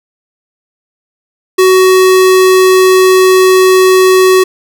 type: tone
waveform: square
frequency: 373.7 Hz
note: F#4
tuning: 17 cents sharp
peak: -4 dBFS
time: 1.58-4.44 s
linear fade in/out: 10 ms
effects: none